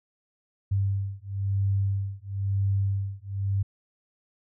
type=beating tone pair; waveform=sine; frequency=98 / 99 Hz; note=G2 / G2; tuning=0 / +18 cents; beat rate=1 Hz; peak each=-27 dBFS; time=0.71-3.63 s; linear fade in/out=10 ms; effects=none